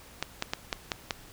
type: clicks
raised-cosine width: 0.2 ms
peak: -11 dBFS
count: 6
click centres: 0.226 / 0.424 / 0.535 / 0.728 / 0.918 / 1.108 s
effects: pink hiss -51 dBFS RMS until 1.32 s